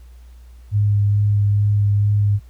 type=tone with vibrato; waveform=sine; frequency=102.8 Hz; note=G#2; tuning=17 cents flat; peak=-13 dBFS; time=0.71-2.4 s; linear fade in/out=50 ms; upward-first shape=sine; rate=2.3 Hz; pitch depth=12 cents each way; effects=added 60 Hz sine -39 dBFS peak until 2.49 s + pink hiss -58 dBFS RMS until 2.49 s